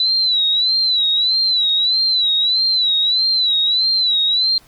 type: tone with vibrato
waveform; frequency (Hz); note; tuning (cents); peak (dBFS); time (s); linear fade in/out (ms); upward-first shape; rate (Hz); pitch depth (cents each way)
sine; 3964; B7; +6; -13; 0-4.58; 2; sine; 1.6; 93
effects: pink hiss -50 dBFS RMS until 4.67 s + Opus 24 kbps